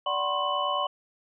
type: tone cluster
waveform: sine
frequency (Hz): 584 / 748 / 1010 / 1079 / 2986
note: D5 / F#5 / B5 / C#6 / F#7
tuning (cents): -10 / +19 / +39 / -47 / +15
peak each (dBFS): -32 / -33 / -33 / -28 / -33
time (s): 0.06-0.87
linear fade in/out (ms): 5
effects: none